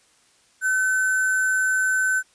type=tone with sample-and-hold; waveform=sine; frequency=1522 Hz; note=F#6; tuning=48 cents sharp; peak=-18 dBFS; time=0.61-2.23 s; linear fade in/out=50 ms; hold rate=8820 Hz; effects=white hiss -59 dBFS RMS until 2.34 s + resampled to 22050 Hz